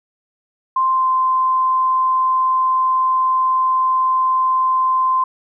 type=tone with pitch glide; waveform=sine; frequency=1046.5 to 1038.1 Hz; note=C6 to C6; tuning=0 to -14 cents; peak=-13 dBFS; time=0.76-5.24 s; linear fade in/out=5 ms; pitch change=-14 cents; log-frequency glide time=0.91-1.08 s; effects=none